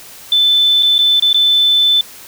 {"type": "tone with dropouts", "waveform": "sine", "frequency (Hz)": 3520, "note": "A7", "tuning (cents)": 0, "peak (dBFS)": -8, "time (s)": [0.32, 2.01], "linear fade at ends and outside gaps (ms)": 2, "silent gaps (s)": [[0.826, 0.83], [0.982, 0.989], [1.198, 1.223], [1.33, 1.344]], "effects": ["white hiss -36 dBFS RMS until 2.27 s"]}